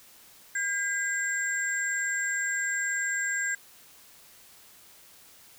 sine tone cluster, 1609 / 2009 / 7470 Hz, G6 / B6 / A#8, +45 / +29 / +3 cents, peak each -28 / -35 / -33 dBFS, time 0.55-3.55 s, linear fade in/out 5 ms, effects white hiss -54 dBFS RMS until 5.58 s

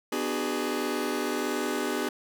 sawtooth chord, G# half-diminished seventh, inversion first, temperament just, 249.2 / 299 / 373.8 / 415.3 Hz, B3 / D4 / F#4 / G#4, +16 / +31 / +18 / 0 cents, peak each -29 dBFS, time 0.12-2.09 s, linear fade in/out 5 ms, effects none

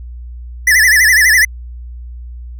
square tone with vibrato, 1864.7 Hz, A#6, in tune, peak -7 dBFS, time 0.67-1.45 s, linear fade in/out 5 ms, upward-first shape sine, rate 12 Hz, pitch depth 160 cents each way, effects added 60 Hz sine -26 dBFS peak until 2.59 s

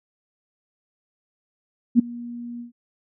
sine tone with ADSR envelope, 238.6 Hz, A#3, 41 cents sharp, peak -8 dBFS, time 1.95-2.72 s, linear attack 41 ms, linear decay 10 ms, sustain -23 dB, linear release 120 ms, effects none

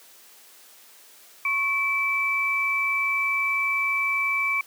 sine tone pair together, 1100 / 2316 Hz, C#6 / D7, -14 / -25 cents, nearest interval octave + minor second, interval 1289 cents, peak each -29 / -22 dBFS, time 1.45-4.61 s, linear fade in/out 2 ms, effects white hiss -51 dBFS RMS until 4.66 s + high-pass 300 Hz 12 dB/octave

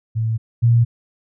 sine tone pair in turn, 112.1 / 117.46 Hz, A2 / A#2, +33 / +14 cents, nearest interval minor second, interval 81 cents, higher second, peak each -17 / -10 dBFS, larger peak second, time 0.15-0.38 / 0.62-0.85 s, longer neither, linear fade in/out 20 ms, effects none

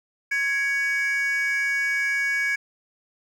triangle tone pair together, 1661.2 / 2251 Hz, G#6 / C#7, 0 / +26 cents, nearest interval perfect fourth, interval 526 cents, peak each -21 dBFS, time 0.31-2.56 s, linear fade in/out 10 ms, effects tanh soft clip ceiling -17 dBFS

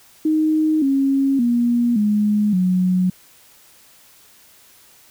sine tone with pitch steps, 311.6 / 272.8 / 238.9 / 209.2 / 183.15 Hz, D#4 / C#4 / A#3 / G#3 / F#3, +3 / -28 / +43 / +13 / -17 cents, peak -14 dBFS, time 0.25-3.1 s, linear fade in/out 5 ms, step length 570 ms, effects white hiss -50 dBFS RMS until 5.1 s

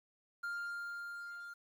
triangle tone with level ramp, 1400 Hz, F6, 4 cents sharp, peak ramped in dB -35 to -44 dBFS, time 0.43-1.54 s, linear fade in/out 10 ms, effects 11-bit

